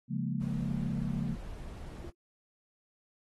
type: chord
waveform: sine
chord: Bb minor seventh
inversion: first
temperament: equal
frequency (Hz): 138.59 / 174.61 / 207.7 / 233.1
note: Db3 / F3 / Ab3 / Bb3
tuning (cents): 0 / 0 / 0 / 0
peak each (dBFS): -35 / -36 / -37 / -37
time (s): 0.08-1.37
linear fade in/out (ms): 50
type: noise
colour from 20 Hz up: brown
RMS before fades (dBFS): -43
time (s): 0.4-2.11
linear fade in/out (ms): 20
type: tone with exponential decay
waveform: sine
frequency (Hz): 345.4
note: F4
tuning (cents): -19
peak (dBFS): -39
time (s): 2.04-2.15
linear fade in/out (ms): 5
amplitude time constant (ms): 23
effects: AAC 32 kbps